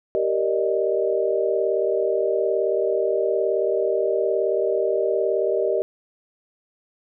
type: chord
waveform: sine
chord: Eb major seventh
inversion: first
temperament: just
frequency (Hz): 388.9 / 466.7 / 583.4 / 622.3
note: G4 / Bb4 / D5 / Eb5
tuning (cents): -14 / +2 / -12 / 0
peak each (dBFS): -23 / -24 / -28 / -24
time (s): 0.15-5.82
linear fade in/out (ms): 0
effects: none